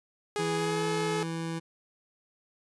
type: tone with pitch glide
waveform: sawtooth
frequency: 415.3 to 428.2 Hz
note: G#4 to A4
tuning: 0 to -47 cents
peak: -25 dBFS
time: 0.36-1.23 s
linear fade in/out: 0 ms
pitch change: +53 cents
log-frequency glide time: 0.54-0.85 s
type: tone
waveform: 25% pulse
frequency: 164.81 Hz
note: E3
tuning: in tune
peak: -28 dBFS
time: 0.38-1.6 s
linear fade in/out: 20 ms
effects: resampled to 24000 Hz